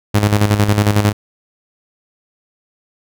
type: tone with tremolo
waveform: sawtooth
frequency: 103.7 Hz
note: G#2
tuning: 2 cents flat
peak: -5 dBFS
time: 0.14-1.13 s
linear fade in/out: 10 ms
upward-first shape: square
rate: 11 Hz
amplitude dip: 60%
effects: none